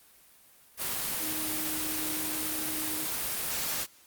sine tone in noise, 311.1 Hz, D#4, in tune, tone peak -38 dBFS, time 1.19-3.08 s, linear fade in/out 50 ms, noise white, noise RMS -32 dBFS, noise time 0.77-3.87 s, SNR -9 dB, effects white hiss -58 dBFS RMS until 4.06 s + Opus 32 kbps

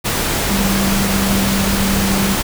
sine tone in noise, 196 Hz, G3, in tune, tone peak -16 dBFS, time 0.5-2.36 s, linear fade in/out 20 ms, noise pink, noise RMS -18 dBFS, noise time 0.04-2.43 s, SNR -1 dB, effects none

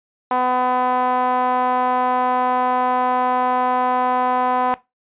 sawtooth tone with band-pass filter, 251.6 Hz, B3, 32 cents sharp, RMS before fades -19 dBFS, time 0.31-4.74 s, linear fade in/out 0 ms, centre 890 Hz, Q 4, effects noise-tail reverb RT60 0.2 s tail -18 dB re dry + resampled to 8000 Hz

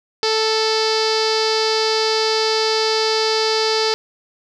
sawtooth tone with low-pass filter, 440 Hz, A4, in tune, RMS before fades -18 dBFS, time 0.23-3.94 s, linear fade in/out 0 ms, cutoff 4800 Hz, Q 6.6, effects none

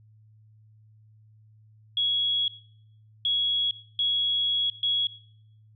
sine tone bursts at uneven times, 3336 Hz, G#7, 7 cents sharp, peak -22 dBFS, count 4, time 1.97-2.48 / 3.25-3.71 / 3.99-4.7 / 4.83-5.07 s, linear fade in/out 2 ms, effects noise-tail reverb RT60 0.7 s tail -18 dB re dry + added 108 Hz sine -53 dBFS peak until 5.75 s

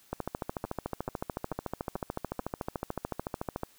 two click trains, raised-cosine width 1 ms, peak -18 / -24 dBFS, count 49 / 5, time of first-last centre 0.13-3.634 / 0.65-2.397 s, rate 13.7 / 2.29 Hz, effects white hiss -61 dBFS RMS until 3.78 s

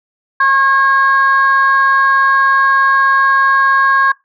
sine tone pair together, 1086 / 1630.7 Hz, C#6 / G#6, -36 / -32 cents, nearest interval perfect fifth, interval 704 cents, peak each -10 dBFS, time 0.4-4.12 s, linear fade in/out 5 ms, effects noise-tail reverb RT60 0.2 s tail -21 dB re dry + tanh soft clip ceiling -2 dBFS

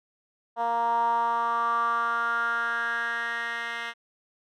10% pulse tone with band-pass filter sweep, 233.4 Hz, A#3, 2 cents sharp, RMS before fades -27 dBFS, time 0.56-3.94 s, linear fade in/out 50 ms, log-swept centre 810 to 2200 Hz, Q 5.9, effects none

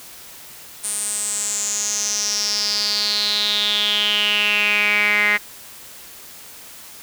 sawtooth tone with band-pass filter sweep, 207.7 Hz, G#3, in tune, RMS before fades -20 dBFS, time 0.83-5.38 s, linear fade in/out 20 ms, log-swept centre 9400 to 2000 Hz, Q 7.5, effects white hiss -40 dBFS RMS until 7.02 s

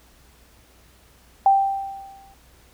sine tone with exponential decay, 784 Hz, G5, in tune, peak -10 dBFS, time 1.46-2.34 s, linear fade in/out 2 ms, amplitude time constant 190 ms, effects added 60 Hz sine -55 dBFS peak until 2.73 s + pink hiss -55 dBFS RMS until 2.73 s

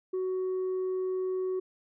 sine tone, 372.5 Hz, F#4, 12 cents sharp, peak -26 dBFS, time 0.13-1.6 s, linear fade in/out 10 ms, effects tanh soft clip ceiling -27 dBFS

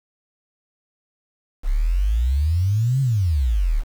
sine exponential two-way sweep, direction up then down, 31.92 to 138.59 to 31.92 Hz, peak -16 dBFS, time 1.63-3.84 s, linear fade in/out 50 ms, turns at 3.01 s, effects 7-bit

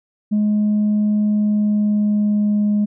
sine tone with pitch glide, 210 to 207.9 Hz, G#3 to G#3, +19 to +2 cents, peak -12 dBFS, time 0.31-2.86 s, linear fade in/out 20 ms, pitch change -17 cents, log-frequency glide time 1.24-2.73 s, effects tanh soft clip ceiling -12 dBFS

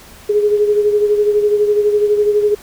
sine beating tone pair, 415.3 / 427.3 Hz, G#4 / G#4, 0 / +49 cents, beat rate 12 Hz, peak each -11 / -19 dBFS, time 0.29-2.55 s, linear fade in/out 10 ms, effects pink hiss -40 dBFS RMS until 2.62 s

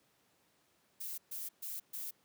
violet noise bursts, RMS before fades -42 dBFS, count 4, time 1-2.11 s, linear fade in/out 10 ms, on 180 ms, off 130 ms, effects pink hiss -72 dBFS RMS until 2.24 s + high-pass 150 Hz 12 dB/octave

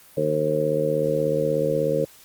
harmonic tone, 76.5 Hz, D#2, 29 cents flat, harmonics 2 / 3 / 4 / 5 / 6 / 7, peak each -28 / -34 / -30 / -33 / -24 / -23 dBFS, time 0.17-2.05 s, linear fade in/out 5 ms, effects white hiss -50 dBFS RMS until 2.24 s + Opus 32 kbps

